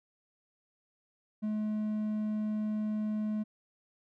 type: tone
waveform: triangle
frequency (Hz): 213.5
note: G#3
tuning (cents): +48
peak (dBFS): -28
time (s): 1.42-3.44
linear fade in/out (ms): 20
effects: none